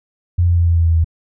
sine tone with pitch steps, 87.5 / 86.49 / 85.5 / 84.52 / 83.55 / 82.59 / 81.64 Hz, F2 / F2 / F2 / E2 / E2 / E2 / E2, +4 / -16 / -36 / +44 / +24 / +4 / -16 cents, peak -10 dBFS, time 0.38-1.045 s, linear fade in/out 10 ms, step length 95 ms, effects none

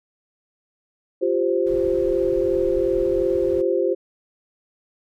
sine chord, F suspended second, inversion none, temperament equal, 349.2 / 392 / 523.3 Hz, F4 / G4 / C5, 0 / 0 / 0 cents, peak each -22 dBFS, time 1.21-3.95 s, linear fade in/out 20 ms
brown noise, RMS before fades -36 dBFS, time 1.66-3.62 s, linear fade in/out 10 ms
effects none

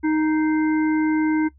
harmonic tone with a mistuned harmonic, 311.1 Hz, D#4, in tune, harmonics 1 / 3 / 5 / 7, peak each -17 / -30 / -33 / -34 dBFS, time 0.03-1.49 s, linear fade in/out 20 ms, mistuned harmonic 7, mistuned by -71 cents, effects noise-tail reverb RT60 0.1 s tail -20 dB re dry + added 69 Hz sine -49 dBFS peak until 1.58 s

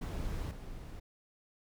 brown noise with level steps, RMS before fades -37 / -45 dBFS, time 0.01-1 s, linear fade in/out 10 ms, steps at 0.51 s, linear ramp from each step 2 ms, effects none

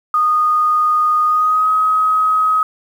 sine tone with pitch glide, 1233 to 1266.9 Hz, D#6 to D#6, -16 to +31 cents, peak -11 dBFS, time 0.14-2.63 s, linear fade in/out 2 ms, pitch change +47 cents, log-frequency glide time 1.27-1.69 s, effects 7-bit

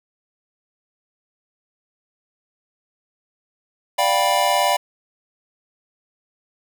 square chord, G dominant seventh, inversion second, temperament just, 588 / 705.6 / 784 / 980 Hz, D5 / F5 / G5 / B5, +2 / +18 / 0 / -14 cents, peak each -23 / -22 / -23 / -22 dBFS, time 3.98-4.77 s, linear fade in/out 10 ms, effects none

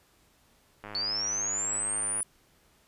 click train, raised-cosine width 0.5 ms, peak -26 dBFS, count 143, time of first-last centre 0.84-2.205 s, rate 104 Hz
sine linear sweep, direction up, 4385 to 9900 Hz, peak -28 dBFS, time 0.95-2.23 s, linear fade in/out 0 ms
effects pink hiss -64 dBFS RMS until 2.87 s + resampled to 32000 Hz

